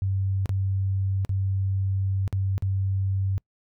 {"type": "tone with dropouts", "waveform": "sine", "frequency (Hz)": 96.6, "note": "G2", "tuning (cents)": -25, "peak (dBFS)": -22, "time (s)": [0.02, 3.38], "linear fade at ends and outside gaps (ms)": 0, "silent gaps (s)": [[0.458, 0.493], [1.249, 1.293], [2.278, 2.327], [2.58, 2.623]], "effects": ["noise-tail reverb RT60 0.1 s tail -26 dB re dry"]}